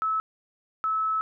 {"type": "tone pair in turn", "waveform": "sine", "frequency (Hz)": [1300, 1300], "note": ["E6", "E6"], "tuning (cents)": [-24, -24], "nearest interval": "unison", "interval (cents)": 0, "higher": "neither", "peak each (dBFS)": -23, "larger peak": "neither", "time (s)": [[0.02, 0.2], [0.84, 1.21]], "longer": "second", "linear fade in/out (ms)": 0, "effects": []}